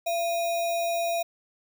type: tone with sample-and-hold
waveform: sine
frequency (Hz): 679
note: F5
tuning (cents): -49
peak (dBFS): -24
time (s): 0.06-1.23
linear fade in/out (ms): 10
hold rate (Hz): 3150
effects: none